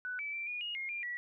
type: tone with pitch steps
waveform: sine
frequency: 1491 / 2307 / 2347 / 2444 / 2869 / 2138 / 2392 / 1939 Hz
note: F#6 / D7 / D7 / D#7 / F7 / C7 / D7 / B6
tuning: +13 / -31 / -2 / -32 / +46 / +37 / +31 / -32 cents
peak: -36 dBFS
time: 0.05-1.17 s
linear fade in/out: 0 ms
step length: 140 ms
effects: none